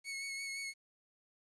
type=tone with vibrato; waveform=sawtooth; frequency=2200 Hz; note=C#7; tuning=14 cents flat; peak=-36 dBFS; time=0.04-0.74 s; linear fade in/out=50 ms; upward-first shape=sine; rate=5.8 Hz; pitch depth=22 cents each way; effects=resampled to 24000 Hz + 11-bit